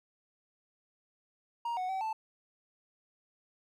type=tone with pitch steps; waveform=triangle; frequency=939 / 738 / 764 / 880 Hz; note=A#5 / F#5 / G5 / A5; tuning=+12 / -5 / -45 / 0 cents; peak=-30 dBFS; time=1.65-2.13 s; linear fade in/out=5 ms; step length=120 ms; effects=none